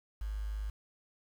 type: tone with quantisation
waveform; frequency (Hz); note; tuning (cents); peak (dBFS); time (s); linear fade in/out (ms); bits
sine; 52; G#1; +3; -34; 0.21-0.7; 5; 9
effects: none

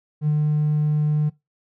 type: tone with ADSR envelope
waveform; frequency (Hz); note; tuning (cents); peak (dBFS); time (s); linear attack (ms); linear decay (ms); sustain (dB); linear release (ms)
triangle; 150.7; D3; +45; -12; 0.21-1.3; 71; 32; -2; 20
effects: noise-tail reverb RT60 0.2 s tail -22 dB re dry + tanh soft clip ceiling -13 dBFS

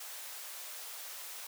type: high-pass noise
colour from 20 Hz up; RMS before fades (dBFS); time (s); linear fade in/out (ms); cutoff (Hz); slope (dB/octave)
white; -45; 0-1.47; 5; 500; 24
effects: none

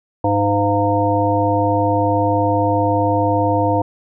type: harmonic tone with a mistuned harmonic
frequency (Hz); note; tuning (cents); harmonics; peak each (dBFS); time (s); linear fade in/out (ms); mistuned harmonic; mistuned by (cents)
102.1; G#2; -29; 1 / 3 / 5 / 7 / 9; -20 / -20 / -20 / -20 / -20; 0.24-3.82; 5; 7; -43
effects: none

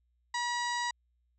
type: harmonic tone with a mistuned harmonic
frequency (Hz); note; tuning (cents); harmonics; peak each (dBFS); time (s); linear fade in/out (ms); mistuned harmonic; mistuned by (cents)
963; B5; -44; 1 / 2 / 3 / 4 / 5 / 6 / 7 / 8 / 9; -33 / -35 / -47 / -41 / -43 / -47 / -48 / -48 / -56; 0.34-0.91; 5; 9; -55
effects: added 60 Hz sine -70 dBFS peak until 1.38 s

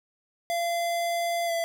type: tone with pitch glide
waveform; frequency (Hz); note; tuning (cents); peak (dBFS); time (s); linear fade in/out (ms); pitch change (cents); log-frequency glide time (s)
square; 685 to 671.7; F5 to E5; -34 to +32; -26; 0.5-1.64; 0; -34; 1.46-1.51
effects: none

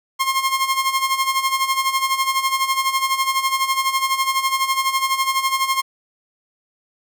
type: tone with tremolo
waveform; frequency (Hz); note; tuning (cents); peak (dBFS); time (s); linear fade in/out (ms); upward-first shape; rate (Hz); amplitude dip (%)
sawtooth; 1068; C6; +35; -11; 0.19-5.82; 20; sine; 12; 70
effects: none

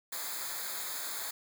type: noise with comb filter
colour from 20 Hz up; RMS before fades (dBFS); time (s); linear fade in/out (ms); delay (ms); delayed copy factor
white; -38; 0.12-1.31; 5; 0.35; -0.95
effects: none

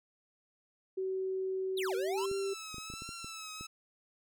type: tone with pitch glide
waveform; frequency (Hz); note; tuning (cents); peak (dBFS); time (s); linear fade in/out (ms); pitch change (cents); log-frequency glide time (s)
sine; 378.7 to 391.8; F#4 to G4; +40 to -1; -32; 0.97-2.54; 10; +59; 1.94-2.32
type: exponential two-way sweep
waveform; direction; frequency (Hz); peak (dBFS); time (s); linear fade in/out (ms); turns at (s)
square; down then up; 4200 to 453.7 to 1087; -37; 1.77-2.26; 5; 1.95
type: tone with vibrato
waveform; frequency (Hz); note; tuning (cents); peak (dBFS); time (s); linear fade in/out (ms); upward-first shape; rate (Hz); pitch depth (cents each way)
10% pulse; 1318.5; E6; 0; -34; 2.17-3.67; 10; triangle; 1.3; 73
type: clicks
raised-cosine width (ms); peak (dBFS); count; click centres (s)
3; -34; 9; 2.314 / 2.744 / 2.783 / 2.901 / 2.938 / 3.021 / 3.091 / 3.245 / 3.61
effects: none

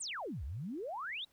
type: exponential two-way sweep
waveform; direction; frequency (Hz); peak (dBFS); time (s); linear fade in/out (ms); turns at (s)
sine; down then up; 9460 to 60.2 to 3946; -38; 0-1.25; 10; 0.44
effects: pink hiss -71 dBFS RMS until 1.32 s

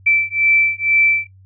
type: beating tone pair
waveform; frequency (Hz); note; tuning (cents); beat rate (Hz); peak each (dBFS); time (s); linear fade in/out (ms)
sine; 2328 / 2330.1; D7 / D7; -16 / -14; 2.1; -16; 0.06-1.27; 10
effects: noise-tail reverb RT60 0.1 s tail -19 dB re dry + added 95 Hz sine -43 dBFS peak until 1.45 s

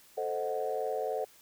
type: chord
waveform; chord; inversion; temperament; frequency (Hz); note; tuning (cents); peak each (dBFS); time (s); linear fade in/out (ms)
sine; A diminished seventh; none; equal; 440 / 523.3 / 622.3 / 740; A4 / C5 / Eb5 / Gb5; 0 / 0 / 0 / 0; -34 / -35 / -37 / -36; 0.17-1.25; 10
effects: tanh soft clip ceiling -21 dBFS + white hiss -59 dBFS RMS until 1.41 s

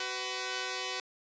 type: tone pair together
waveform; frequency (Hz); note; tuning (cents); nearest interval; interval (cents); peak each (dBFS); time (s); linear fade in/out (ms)
5% pulse; 376 / 501.9; F#4 / B4; +28 / +28; perfect fourth; 500; -25; 0-1; 2
effects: resampled to 16000 Hz

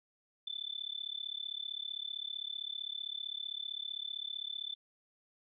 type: tone with amplitude modulation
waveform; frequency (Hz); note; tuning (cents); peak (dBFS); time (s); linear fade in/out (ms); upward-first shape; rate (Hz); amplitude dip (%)
sine; 3520; A7; 0; -34; 0.47-4.75; 5; sine; 35.5; 100
effects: none

